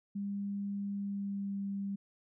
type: tone with pitch glide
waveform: sine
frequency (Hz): 200.6 to 198.3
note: G3 to G3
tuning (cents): +40 to +20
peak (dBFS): -34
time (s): 0.15-1.96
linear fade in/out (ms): 10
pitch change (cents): -20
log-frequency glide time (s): 0.94-1.57
effects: none